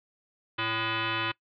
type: tone with frequency modulation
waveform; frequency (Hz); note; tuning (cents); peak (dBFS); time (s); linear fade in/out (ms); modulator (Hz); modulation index
sine; 784; G5; 0; -27; 0.58-1.32; 10; 448; 5.9
effects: noise-tail reverb RT60 0.1 s tail -22 dB re dry